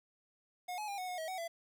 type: tone with pitch steps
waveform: square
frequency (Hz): 722 / 847 / 803 / 736 / 725 / 640 / 749 / 672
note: F#5 / G#5 / G5 / F#5 / F#5 / D#5 / F#5 / E5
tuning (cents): -43 / +34 / +41 / -9 / -35 / +49 / +21 / +33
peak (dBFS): -39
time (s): 0.68-1.48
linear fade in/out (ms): 10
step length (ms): 100
effects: 11-bit